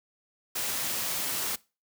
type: noise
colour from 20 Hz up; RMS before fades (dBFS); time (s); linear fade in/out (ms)
white; -31; 0.55-1.56; 10
effects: noise-tail reverb RT60 0.3 s tail -22 dB re dry + high-pass 80 Hz 12 dB/octave